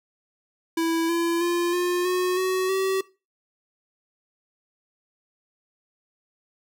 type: tone with pitch steps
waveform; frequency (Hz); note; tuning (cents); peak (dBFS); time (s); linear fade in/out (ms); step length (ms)
square; 329.6 / 337.9 / 346.4 / 355.1 / 364 / 373.2 / 382.6; E4 / E4 / F4 / F4 / F#4 / F#4 / G4; 0 / +43 / -14 / +29 / -28 / +15 / -42; -22; 0.77-3.01; 5; 320
effects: noise-tail reverb RT60 0.3 s tail -21 dB re dry